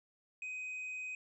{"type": "tone", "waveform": "triangle", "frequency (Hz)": 2511, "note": "D#7", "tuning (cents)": 15, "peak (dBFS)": -38, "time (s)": [0.42, 1.15], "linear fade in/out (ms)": 2, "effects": ["resampled to 22050 Hz"]}